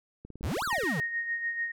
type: click train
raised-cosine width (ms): 3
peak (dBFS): -31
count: 12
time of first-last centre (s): 0.25-0.835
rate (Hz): 18.8
type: exponential two-way sweep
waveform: square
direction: up then down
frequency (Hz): 49 to 1637 to 129.8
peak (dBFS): -30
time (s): 0.43-1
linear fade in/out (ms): 0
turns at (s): 0.64
type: tone with tremolo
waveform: sine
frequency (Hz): 1861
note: A#6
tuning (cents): -3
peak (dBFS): -27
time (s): 0.7-1.72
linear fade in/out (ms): 10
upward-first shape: sine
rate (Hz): 6.8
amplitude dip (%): 55
effects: none